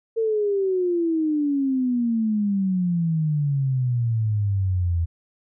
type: exponential sweep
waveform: sine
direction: down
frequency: 456.1 to 82.41 Hz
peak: -19 dBFS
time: 0.16-5.06 s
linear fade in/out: 20 ms
effects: none